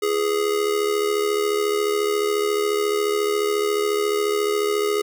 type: tone with amplitude modulation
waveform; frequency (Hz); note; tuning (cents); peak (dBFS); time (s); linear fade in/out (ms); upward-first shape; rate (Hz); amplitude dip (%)
square; 415.1; G#4; -1; -17; 0.02-5.02; 10; sine; 74.2; 65
effects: none